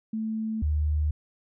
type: tone pair in turn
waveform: sine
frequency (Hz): 220 / 75.57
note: A3 / D#2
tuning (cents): 0 / -50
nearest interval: octave + tritone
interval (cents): 1850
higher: first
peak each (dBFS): -27 / -22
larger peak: second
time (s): 0.13-0.62 / 0.62-1.11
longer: neither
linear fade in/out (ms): 5
effects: none